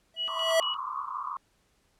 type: tone with exponential growth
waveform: square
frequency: 653 Hz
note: E5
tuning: 17 cents flat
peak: -19 dBFS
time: 0.14-0.6 s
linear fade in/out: 2 ms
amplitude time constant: 100 ms
type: tone with tremolo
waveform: sine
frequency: 2925 Hz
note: F#7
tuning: 21 cents flat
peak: -28 dBFS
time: 0.16-0.77 s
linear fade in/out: 50 ms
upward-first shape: square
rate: 4.3 Hz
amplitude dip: 60%
type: band-pass noise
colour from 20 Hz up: white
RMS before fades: -35 dBFS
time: 0.28-1.37 s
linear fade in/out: 0 ms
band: 1000 to 1200 Hz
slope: 96 dB/octave
effects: pink hiss -69 dBFS RMS until 1.99 s + low-pass 11000 Hz 12 dB/octave